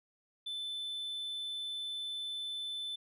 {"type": "tone", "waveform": "sine", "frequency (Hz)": 3520, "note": "A7", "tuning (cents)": 0, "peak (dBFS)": -34, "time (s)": [0.46, 2.96], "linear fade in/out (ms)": 10, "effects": ["tanh soft clip ceiling -36 dBFS"]}